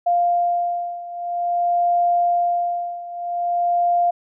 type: beating tone pair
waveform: sine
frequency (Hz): 698.5 / 699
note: F5 / F5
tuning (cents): 0 / +1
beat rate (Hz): 0.5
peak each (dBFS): -19 / -22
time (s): 0.06-4.11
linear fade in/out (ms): 10
effects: none